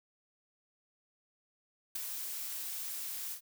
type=noise with ADSR envelope; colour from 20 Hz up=blue; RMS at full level=-34 dBFS; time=1.95-3.41 s; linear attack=8 ms; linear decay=12 ms; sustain=-6 dB; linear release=90 ms; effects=none